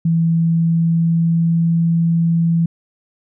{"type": "tone with pitch glide", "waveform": "sine", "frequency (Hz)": [165.3, 166.93], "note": ["E3", "E3"], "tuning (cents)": [5, 22], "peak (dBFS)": -12, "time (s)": [0.05, 2.66], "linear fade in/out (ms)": 5, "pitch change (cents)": 17, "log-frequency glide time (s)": [0.23, 1.8], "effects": []}